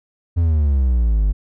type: exponential sweep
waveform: triangle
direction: down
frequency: 87.31 to 48.09 Hz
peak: -11 dBFS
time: 0.36-1.33 s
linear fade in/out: 20 ms
effects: none